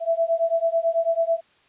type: beating tone pair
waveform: sine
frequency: 659.3 / 668.4 Hz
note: E5 / E5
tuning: 0 / +24 cents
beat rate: 9.1 Hz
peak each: -22 dBFS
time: 0-1.41 s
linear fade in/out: 50 ms
effects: white hiss -59 dBFS RMS until 1.68 s + resampled to 8000 Hz